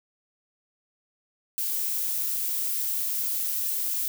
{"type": "noise", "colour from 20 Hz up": "violet", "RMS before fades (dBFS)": -28, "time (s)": [1.58, 4.08], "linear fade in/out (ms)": 0, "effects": []}